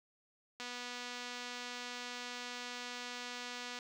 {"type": "click train", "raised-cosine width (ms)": 0.2, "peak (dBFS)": -27, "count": 782, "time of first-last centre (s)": [0.6, 3.788], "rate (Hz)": 245, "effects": ["high-pass 100 Hz 12 dB/octave", "10-bit"]}